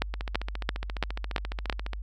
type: two click trains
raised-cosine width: 0.3 ms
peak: -18 / -9 dBFS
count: 27 / 6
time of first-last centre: 0.14-1.933 / 0.02-1.698 s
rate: 14.5 / 2.98 Hz
effects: added 50 Hz sine -33 dBFS peak until 2.02 s